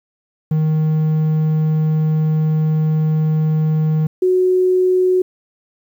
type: tone pair in turn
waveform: triangle / sine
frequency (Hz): 156 / 368.2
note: D#3 / F#4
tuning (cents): +5 / -8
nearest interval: octave + minor third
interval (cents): 1487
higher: second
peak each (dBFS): -11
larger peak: neither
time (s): 0.51-4.07 / 4.22-5.22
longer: first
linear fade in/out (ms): 5
effects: 8-bit